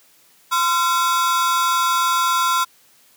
45% pulse ring-modulated tone, 1197 Hz, D6, 33 cents sharp, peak -13 dBFS, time 0.51-2.65 s, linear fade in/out 20 ms, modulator 170 Hz, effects white hiss -54 dBFS RMS until 3.16 s + high-pass 100 Hz 12 dB/octave

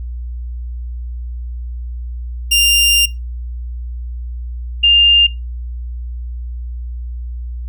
sawtooth / sine tone pair in turn, 2794 / 2805 Hz, F7 / F7, 0 / +7 cents, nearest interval unison, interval 7 cents, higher second, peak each -6 dBFS, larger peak neither, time 2.51-3.06 / 4.83-5.27 s, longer first, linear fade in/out 10 ms, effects noise-tail reverb RT60 0.2 s tail -19 dB re dry + added 60 Hz sine -22 dBFS peak until 7.68 s

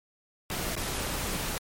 pink noise with dropouts, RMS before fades -32 dBFS, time 0.5-1.58 s, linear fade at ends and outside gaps 1 ms, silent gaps 0.754-0.764 s, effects MP3 64 kbps

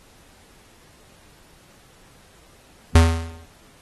square tone with exponential decay, 82.41 Hz, E2, in tune, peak -8 dBFS, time 2.95-3.46 s, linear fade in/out 5 ms, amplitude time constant 110 ms, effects pink hiss -53 dBFS RMS until 3.81 s + AAC 32 kbps

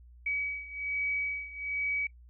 sine beating tone pair, 2273 / 2274.2 Hz, C#7 / C#7, +43 / +44 cents, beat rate 1.2 Hz, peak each -33 / -36 dBFS, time 0.26-2.07 s, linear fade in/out 5 ms, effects noise-tail reverb RT60 0.1 s tail -19 dB re dry + added 60 Hz sine -51 dBFS peak until 2.29 s

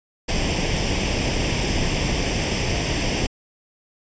pink noise with comb filter, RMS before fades -22 dBFS, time 0.28-3.27 s, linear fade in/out 10 ms, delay 0.37 ms, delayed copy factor +0.7, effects resampled to 16000 Hz

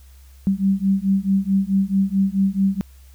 sine beating tone pair, 192.2 / 196.8 Hz, G3 / G3, -34 / +7 cents, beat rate 4.6 Hz, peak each -19 dBFS, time 0.47-2.81 s, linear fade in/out 0 ms, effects added 66 Hz sine -43 dBFS peak until 3.14 s + white hiss -56 dBFS RMS until 3.14 s

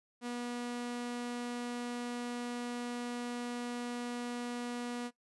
sawtooth tone, 242 Hz, B3, 35 cents flat, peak -33 dBFS, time 0.21-5.11 s, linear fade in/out 50 ms, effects noise-tail reverb RT60 0.1 s tail -17 dB re dry + resampled to 24000 Hz

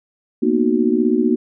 sine chord, B major seventh, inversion third, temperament just, 231.5 / 246.9 / 308.7 / 370.4 Hz, A#3 / B3 / D#4 / F#4, -12 / 0 / -14 / +2 cents, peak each -19 dBFS, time 0.42-1.36 s, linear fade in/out 10 ms, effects none

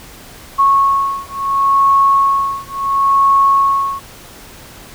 sine beating tone pair, 1100 / 1100.72 Hz, C#6 / C#6, -14 / -13 cents, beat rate 0.72 Hz, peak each -13 dBFS, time 0.58-4 s, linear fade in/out 20 ms, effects pink hiss -37 dBFS RMS until 4.94 s

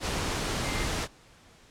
sine tone in noise, 2093 Hz, C7, in tune, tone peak -39 dBFS, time 0.61-0.88 s, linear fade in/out 50 ms, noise pink, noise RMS -30 dBFS, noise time 0-1.08 s, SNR -12 dB, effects pink hiss -56 dBFS RMS until 1.7 s + low-pass 8000 Hz 12 dB/octave

